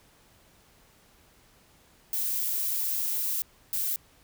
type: noise bursts at uneven times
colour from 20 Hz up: violet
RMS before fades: -29 dBFS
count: 2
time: 2.13-3.42 / 3.73-3.96 s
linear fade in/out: 0 ms
effects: pink hiss -60 dBFS RMS until 4.23 s